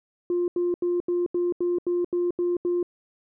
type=tone bursts; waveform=sine; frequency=351.5 Hz; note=F4; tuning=11 cents sharp; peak=-20 dBFS; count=10; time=0.3-2.829 s; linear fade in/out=2 ms; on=180 ms; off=81 ms; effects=tanh soft clip ceiling -18 dBFS